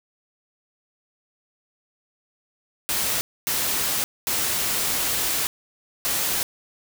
white noise bursts at uneven times, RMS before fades -24 dBFS, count 4, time 2.89-3.21 / 3.47-4.04 / 4.27-5.47 / 6.05-6.43 s, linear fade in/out 0 ms, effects none

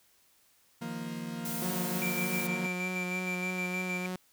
40% pulse chord, Eb suspended second, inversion none, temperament equal, 155.56 / 174.61 / 233.1 Hz, Eb3 / F3 / Bb3, 0 / 0 / 0 cents, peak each -43 / -40 / -37 dBFS, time 0.81-2.67 s, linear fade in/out 10 ms
blue noise, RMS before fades -38 dBFS, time 1.45-2.47 s, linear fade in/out 2 ms
sawtooth tone with vibrato, 181.9 Hz, F#3, 29 cents flat, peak -30 dBFS, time 1.62-4.16 s, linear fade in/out 2 ms, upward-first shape sine, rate 3.3 Hz, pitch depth 16 cents each way
triangle tone with tremolo, 2349 Hz, D7, in tune, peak -31 dBFS, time 2.02-4.06 s, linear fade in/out 0 ms, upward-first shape square, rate 6.4 Hz, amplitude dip 45%
effects white hiss -66 dBFS RMS until 4.32 s

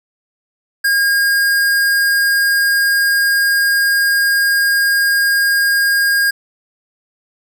square tone, 1622 Hz, G#6, 41 cents flat, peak -12 dBFS, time 0.84-6.31 s, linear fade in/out 10 ms, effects none

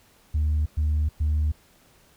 sine tone bursts, 76 Hz, D#2, 40 cents flat, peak -18 dBFS, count 3, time 0.34-1.52 s, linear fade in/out 10 ms, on 320 ms, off 110 ms, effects tanh soft clip ceiling -18 dBFS + pink hiss -58 dBFS RMS until 2.16 s

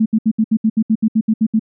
sine tone bursts, 220 Hz, A3, in tune, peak -10 dBFS, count 13, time 0-1.595 s, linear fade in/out 10 ms, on 59 ms, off 69 ms, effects none

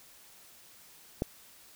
click, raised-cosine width 2 ms, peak -15 dBFS, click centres 1.221 s, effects white hiss -56 dBFS RMS until 1.75 s

